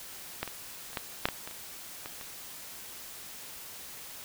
clicks, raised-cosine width 0.3 ms, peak -14 / -22 / -30 / -15 / -8 / -15 / -23 / -30 / -23 / -27 dBFS, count 10, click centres 0.43 / 0.477 / 0.931 / 0.972 / 1.255 / 1.287 / 1.475 / 1.511 / 2.059 / 2.212 s, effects white hiss -45 dBFS RMS until 4.24 s

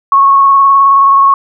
sine tone with vibrato, 1101 Hz, C#6, 12 cents flat, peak -3 dBFS, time 0.12-1.34 s, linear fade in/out 2 ms, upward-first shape sine, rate 19 Hz, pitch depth 20 cents each way, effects none

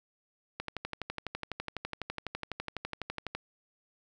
click train, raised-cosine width 0.3 ms, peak -19 dBFS, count 34, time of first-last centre 0.6-3.35 s, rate 12 Hz, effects none

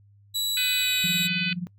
sawtooth tone with pitch glide, 3921 to 3840 Hz, B7 to B7, -13 to -49 cents, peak -22 dBFS, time 0.34-1.28 s, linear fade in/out 20 ms, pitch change -36 cents, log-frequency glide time 0.78-0.95 s
harmonic tone, 501 Hz, B4, 25 cents sharp, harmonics 3 / 4 / 5 / 6 / 7 / 8 / 9, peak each -35 / -38 / -27 / -32 / -35 / -37 / -38 dBFS, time 0.57-1.53 s, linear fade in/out 2 ms
sine tone with tremolo, 176.5 Hz, F3, 19 cents sharp, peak -25 dBFS, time 1.04-1.67 s, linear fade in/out 0 ms, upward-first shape sine, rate 19 Hz, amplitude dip 80%
effects noise-tail reverb RT60 0.1 s tail -24 dB re dry + added 101 Hz sine -53 dBFS peak until 1.78 s

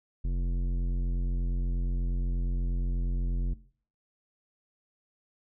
sine tone with tanh clipping, 44.2 Hz, F1, 22 cents sharp, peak -28 dBFS, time 0.24-3.54 s, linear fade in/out 10 ms, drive 13 dB, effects noise-tail reverb RT60 0.5 s tail -19 dB re dry

